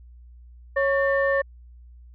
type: tone cluster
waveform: sine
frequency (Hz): 551 / 1114 / 1798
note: C#5 / C#6 / A6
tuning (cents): -11 / +8 / +37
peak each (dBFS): -20 / -29 / -24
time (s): 0.76-1.42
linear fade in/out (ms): 10
effects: tanh soft clip ceiling -10 dBFS + added 60 Hz sine -44 dBFS peak until 2.14 s